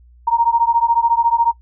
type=beating tone pair; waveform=sine; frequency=926 / 940 Hz; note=A#5 / A#5; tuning=-12 / +14 cents; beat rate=14 Hz; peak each=-15 dBFS; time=0.27-1.52 s; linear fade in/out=10 ms; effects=noise-tail reverb RT60 0.1 s tail -20 dB re dry + added 60 Hz sine -44 dBFS peak until 1.61 s